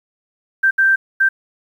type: tone bursts at uneven times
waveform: sine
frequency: 1568 Hz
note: G6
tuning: in tune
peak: -10 dBFS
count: 3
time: 0.63-0.71 / 0.78-0.96 / 1.2-1.29 s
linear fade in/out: 10 ms
effects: 8-bit